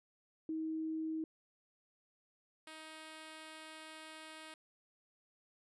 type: tone pair in turn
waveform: sine / 5% pulse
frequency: 317.8 / 314.7 Hz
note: D#4 / D#4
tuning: +37 / +20 cents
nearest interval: unison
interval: 17 cents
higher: first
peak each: -36 / -38 dBFS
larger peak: first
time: 0.49-1.24 / 2.67-4.54 s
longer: second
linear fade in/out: 2 ms
effects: resampled to 24000 Hz